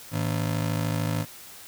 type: ring-modulated tone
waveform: 35% pulse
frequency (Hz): 133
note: C3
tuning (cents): +29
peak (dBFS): -20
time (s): 0.11-1.26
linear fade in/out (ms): 50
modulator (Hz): 26.7
effects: white hiss -45 dBFS RMS until 1.67 s